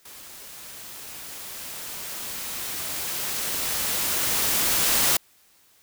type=noise with level ramp; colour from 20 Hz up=white; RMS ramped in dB=-44 to -20 dBFS; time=0.05-5.17 s; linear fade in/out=5 ms; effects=white hiss -59 dBFS RMS until 5.82 s